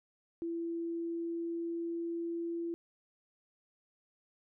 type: tone with pitch glide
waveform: sine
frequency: 335.6 to 337.9 Hz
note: E4 to E4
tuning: +31 to +43 cents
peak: -34 dBFS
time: 0.42-2.74 s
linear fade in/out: 0 ms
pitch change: +12 cents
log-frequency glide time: 0.82-2.6 s
effects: none